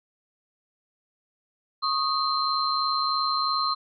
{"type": "tone cluster", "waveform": "sine", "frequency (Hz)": [1102, 1245, 4137], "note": ["C#6", "D#6", "C8"], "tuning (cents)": [-11, 1, -20], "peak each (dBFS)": -27, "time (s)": [1.82, 3.75], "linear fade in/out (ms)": 20, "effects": []}